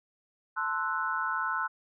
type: chord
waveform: sine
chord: F# half-diminished seventh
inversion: first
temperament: equal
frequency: 880 / 1046.5 / 1318.5 / 1480 Hz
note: A5 / C6 / E6 / F#6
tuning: 0 / 0 / 0 / 0 cents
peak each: -37 / -34 / -33 / -32 dBFS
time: 0.56-1.68 s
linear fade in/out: 20 ms
effects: none